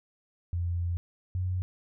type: tone pair in turn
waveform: sine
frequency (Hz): 86.6 / 91.56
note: F2 / F#2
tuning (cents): -14 / -18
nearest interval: minor second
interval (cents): 96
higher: second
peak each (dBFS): -27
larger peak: neither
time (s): 0.53-0.97 / 1.35-1.62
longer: first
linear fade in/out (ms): 0
effects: none